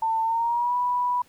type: tone with pitch glide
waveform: sine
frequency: 896 to 982.8 Hz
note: A5 to B5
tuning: +31 to -9 cents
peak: -21 dBFS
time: 0.02-1.22 s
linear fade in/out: 5 ms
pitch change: +160 cents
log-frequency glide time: 0.23-0.75 s
effects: pink hiss -58 dBFS RMS until 1.28 s